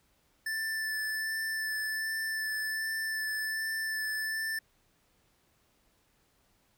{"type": "tone with vibrato", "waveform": "square", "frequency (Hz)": 1760, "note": "A6", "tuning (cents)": 0, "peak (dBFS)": -32, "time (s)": [0.46, 4.59], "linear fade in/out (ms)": 5, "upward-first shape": "sine", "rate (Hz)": 1.3, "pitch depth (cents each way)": 13, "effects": ["pink hiss -70 dBFS RMS until 6.77 s"]}